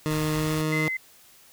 20% pulse tone with pitch glide, 154.2 to 155.72 Hz, D#3 to D#3, -15 to +2 cents, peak -19 dBFS, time 0.06-0.88 s, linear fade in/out 0 ms, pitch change +17 cents, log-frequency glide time 0.34-0.54 s
pink band-stop noise, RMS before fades -37 dBFS, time 0.1-0.62 s, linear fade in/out 10 ms, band 150 to 690 Hz, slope 96 dB/octave
sine tone, 2055 Hz, C7, 32 cents flat, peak -26 dBFS, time 0.72-0.97 s, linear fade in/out 5 ms
effects white hiss -54 dBFS RMS until 1.52 s

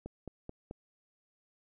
click train, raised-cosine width 2 ms, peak -28 dBFS, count 4, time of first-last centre 0.06-0.711 s, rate 4.61 Hz, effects none

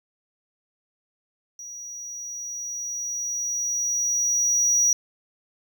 triangle tone with level ramp, 5790 Hz, F#8, 38 cents flat, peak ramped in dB -35 to -15 dBFS, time 1.59-4.93 s, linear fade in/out 2 ms, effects none

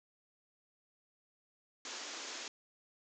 white band-pass noise, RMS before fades -45 dBFS, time 1.85-2.48 s, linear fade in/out 2 ms, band 240 to 7200 Hz, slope 96 dB/octave, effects none

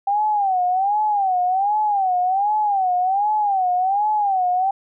sine tone with vibrato, 784 Hz, G5, in tune, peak -16 dBFS, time 0.07-4.71 s, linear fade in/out 5 ms, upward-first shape sine, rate 1.3 Hz, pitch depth 150 cents each way, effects none

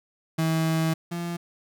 35% pulse tone pair in turn, 161.3 / 171.5 Hz, E3 / F3, -37 / -31 cents, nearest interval minor second, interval 106 cents, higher second, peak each -20 / -27 dBFS, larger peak first, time 0.38-0.94 / 1.11-1.37 s, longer first, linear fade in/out 10 ms, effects none

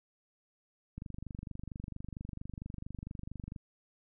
click train, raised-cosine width 5 ms, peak -29 dBFS, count 64, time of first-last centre 0.98-3.562 s, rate 24.4 Hz, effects none

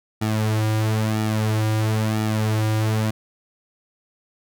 sawtooth tone with flanger, 108.7 Hz, A2, 21 cents flat, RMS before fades -21 dBFS, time 0.21-3.11 s, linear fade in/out 10 ms, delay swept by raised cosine 1.9 to 4.7 ms, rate 1 Hz, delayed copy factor -0.7, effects none

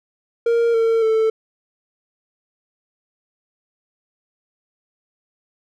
triangle tone with pitch steps, 466.1 / 454.1 / 442.5 Hz, A#4 / A#4 / A4, 0 / -45 / +10 cents, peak -12 dBFS, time 0.46-1.3 s, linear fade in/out 5 ms, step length 280 ms, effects none

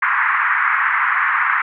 white band-pass noise, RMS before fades -17 dBFS, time 0.02-1.62 s, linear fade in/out 5 ms, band 1000 to 2000 Hz, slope 48 dB/octave, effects none

